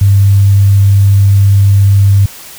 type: tone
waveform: sine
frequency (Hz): 99.2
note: G2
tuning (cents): +21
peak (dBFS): -3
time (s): 0.01-2.26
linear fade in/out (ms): 5
effects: white hiss -31 dBFS RMS until 2.58 s